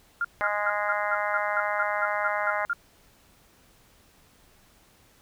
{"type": "tone bursts", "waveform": "sine", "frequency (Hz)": 1401, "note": "F6", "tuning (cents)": 5, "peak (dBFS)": -23, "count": 12, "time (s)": [0.21, 2.732], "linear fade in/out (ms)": 2, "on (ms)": 36, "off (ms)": 190}
{"type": "harmonic tone", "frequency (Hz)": 207.2, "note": "G#3", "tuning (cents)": -4, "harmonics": [3, 4, 5, 6, 7, 8, 9, 10], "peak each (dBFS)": [-31, -32, -33, -34, -34, -35, -36, -36], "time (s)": [0.41, 2.65], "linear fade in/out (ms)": 0}
{"effects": ["pink hiss -59 dBFS RMS until 5.21 s"]}